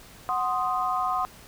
sine chord, C diminished, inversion second, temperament equal, 740 / 1046.5 / 1244.5 Hz, Gb5 / C6 / Eb6, 0 / 0 / 0 cents, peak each -28 dBFS, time 0.29-1.25 s, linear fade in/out 0 ms, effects pink hiss -49 dBFS RMS until 1.47 s

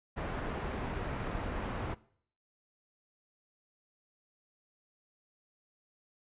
pink low-pass noise, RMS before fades -37 dBFS, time 0.16-1.95 s, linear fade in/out 20 ms, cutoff 1700 Hz, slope 12 dB/octave, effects noise-tail reverb RT60 0.6 s tail -21 dB re dry + resampled to 8000 Hz

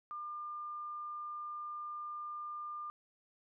sine tone, 1200 Hz, D6, 37 cents sharp, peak -40 dBFS, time 0.11-2.9 s, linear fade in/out 0 ms, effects none

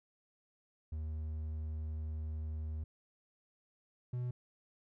triangle tone pair in turn, 77.78 / 123.47 Hz, D#2 / B2, 0 / 0 cents, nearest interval minor sixth, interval 800 cents, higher second, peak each -35 / -33 dBFS, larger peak second, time 0.92-2.84 / 4.13-4.31 s, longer first, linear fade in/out 5 ms, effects none

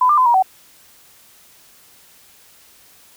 sine tone with pitch steps, 1005 / 1193 / 1019 / 950 / 757 Hz, B5 / D6 / C6 / A#5 / F#5, +30 / +27 / -46 / +33 / +39 cents, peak -10 dBFS, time 0.01-0.425 s, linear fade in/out 5 ms, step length 83 ms, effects white hiss -49 dBFS RMS until 3.16 s

